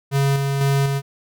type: tone with tremolo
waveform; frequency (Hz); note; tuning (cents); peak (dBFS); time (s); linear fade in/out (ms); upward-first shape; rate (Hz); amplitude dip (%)
square; 138.59; C#3; 0; -16; 0.11-1.02; 50; square; 2; 35
effects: none